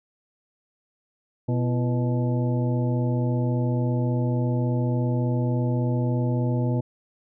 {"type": "harmonic tone with a mistuned harmonic", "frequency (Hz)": 123.47, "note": "B2", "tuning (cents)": 0, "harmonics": [1, 2, 3, 4, 5, 7], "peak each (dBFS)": [-22, -28, -32, -34, -36, -39], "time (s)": [1.48, 6.81], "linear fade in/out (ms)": 10, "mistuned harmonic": 3, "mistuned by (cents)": -140, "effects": []}